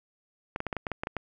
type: clicks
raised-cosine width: 0.5 ms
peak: -16 dBFS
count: 10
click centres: 0.561 / 0.604 / 0.667 / 0.728 / 0.767 / 0.868 / 0.917 / 1.035 / 1.071 / 1.167 s
effects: none